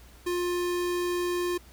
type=tone; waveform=square; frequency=353.4 Hz; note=F4; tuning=21 cents sharp; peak=-27 dBFS; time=0.26-1.58 s; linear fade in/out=10 ms; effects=added 60 Hz sine -51 dBFS peak until 1.72 s + pink hiss -55 dBFS RMS until 1.72 s